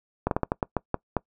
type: slowing click train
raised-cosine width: 1 ms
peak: -9 dBFS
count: 9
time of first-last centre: 0.27-1.167 s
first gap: 42 ms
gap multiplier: 1.27
effects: noise-tail reverb RT60 0.1 s tail -24 dB re dry